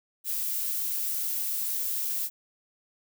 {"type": "noise with high-pass filter sweep", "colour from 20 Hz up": "violet", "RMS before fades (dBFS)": -30, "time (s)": [0.24, 2.3], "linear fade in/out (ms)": 50, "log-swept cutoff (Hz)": [1200, 380], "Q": 0.81, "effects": []}